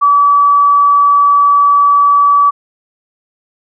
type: tone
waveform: sine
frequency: 1147 Hz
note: D6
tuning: 41 cents flat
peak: -5 dBFS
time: 0.01-2.51 s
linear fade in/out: 20 ms
effects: none